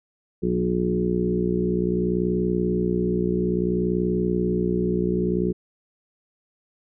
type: harmonic tone with a mistuned harmonic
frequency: 60.6 Hz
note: B1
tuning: 32 cents flat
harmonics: 1 / 2 / 3 / 4 / 5 / 6 / 7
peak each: -33 / -34 / -24 / -31 / -32 / -25 / -28 dBFS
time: 0.42-5.53 s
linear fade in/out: 20 ms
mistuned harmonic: 5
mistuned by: +16 cents
effects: none